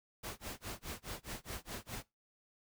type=noise with tremolo; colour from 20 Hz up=pink; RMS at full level=-42 dBFS; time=0.23-2.03 s; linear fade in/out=10 ms; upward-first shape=sine; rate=4.8 Hz; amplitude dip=100%; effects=noise-tail reverb RT60 0.2 s tail -20 dB re dry